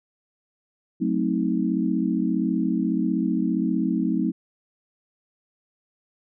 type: chord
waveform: sine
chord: F# diminished seventh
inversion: none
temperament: equal with one note detuned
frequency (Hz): 185 / 220 / 261.6 / 317.3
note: F#3 / A3 / C4 / Eb4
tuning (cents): 0 / 0 / 0 / +34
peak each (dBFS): -26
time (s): 1-4.32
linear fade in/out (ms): 20
effects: none